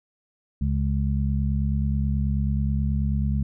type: harmonic tone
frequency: 69.3 Hz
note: C#2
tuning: in tune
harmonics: 1 / 2 / 3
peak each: -23 / -26 / -28 dBFS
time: 0.61-3.43 s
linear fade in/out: 5 ms
effects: none